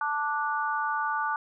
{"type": "harmonic tone", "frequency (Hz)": 293.7, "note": "D4", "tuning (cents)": 0, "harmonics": [3, 4, 5], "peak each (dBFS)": [-30, -30, -31], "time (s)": [0.01, 1.36], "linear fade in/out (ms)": 2, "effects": []}